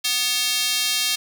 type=tone with high-pass filter; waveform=square; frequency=246.9 Hz; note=B3; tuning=in tune; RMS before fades=-22 dBFS; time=0.04-1.16 s; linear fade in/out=10 ms; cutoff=3500 Hz; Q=1.5; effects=none